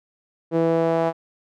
sawtooth tone with band-pass filter sweep, 164.81 Hz, E3, in tune, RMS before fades -20 dBFS, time 0.51-1.13 s, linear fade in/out 50 ms, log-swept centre 420 to 710 Hz, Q 2.3, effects none

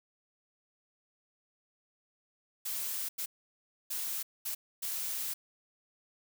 blue noise bursts at uneven times, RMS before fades -36 dBFS, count 5, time 2.65-3.09 / 3.18-3.26 / 3.9-4.23 / 4.45-4.55 / 4.82-5.34 s, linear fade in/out 10 ms, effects none

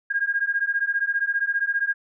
sine beating tone pair, 1617 / 1632 Hz, G#6 / G#6, -47 / -31 cents, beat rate 15 Hz, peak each -24 dBFS, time 0.1-1.94 s, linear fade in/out 10 ms, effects none

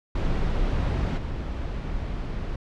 brown noise with level steps, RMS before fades -24 / -30 dBFS, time 0.15-2.56 s, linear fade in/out 5 ms, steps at 1.17 s, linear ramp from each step 10 ms, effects low-pass 4000 Hz 12 dB/octave

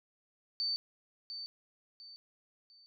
sine tone with echo, 4558 Hz, C#8, 47 cents sharp, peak -31 dBFS, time 0.6-0.76 s, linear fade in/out 0 ms, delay 700 ms, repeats 3, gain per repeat -9 dB, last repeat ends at 2.86 s, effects none

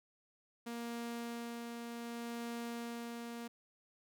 sawtooth tone with tremolo, 234.9 Hz, A#3, 13 cents sharp, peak -36 dBFS, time 0.66-3.48 s, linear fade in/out 10 ms, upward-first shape sine, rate 0.66 Hz, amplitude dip 30%, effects none

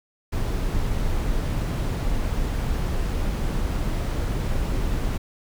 brown noise, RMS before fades -24 dBFS, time 0.32-5.18 s, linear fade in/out 10 ms, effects none

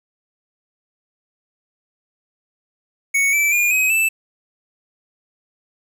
square tone with pitch steps, 2222 / 2320 / 2423 / 2530 / 2642 Hz, C#7 / D7 / D#7 / D#7 / E7, +4 / -22 / -47 / +28 / +3 cents, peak -15 dBFS, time 3.14-4.09 s, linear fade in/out 10 ms, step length 190 ms, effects 8-bit

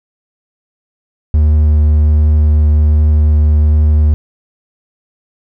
triangle tone with vibrato, 75.7 Hz, D#2, 47 cents flat, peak -4 dBFS, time 1.34-4.14 s, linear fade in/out 0 ms, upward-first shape triangle, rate 1.3 Hz, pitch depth 10 cents each way, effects none

